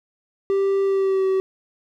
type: tone with pitch glide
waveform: triangle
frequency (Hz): 392 to 381.3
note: G4 to G4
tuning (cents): 0 to -48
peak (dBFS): -15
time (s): 0.5-1.4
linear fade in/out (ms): 0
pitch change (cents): -48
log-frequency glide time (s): 0.84-1.26
effects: none